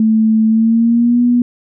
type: tone with pitch glide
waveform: sine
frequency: 220 to 242.7 Hz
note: A3 to B3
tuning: 0 to -30 cents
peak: -8 dBFS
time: 0-1.42 s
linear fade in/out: 2 ms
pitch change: +170 cents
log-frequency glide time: 0.47-1.21 s
effects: none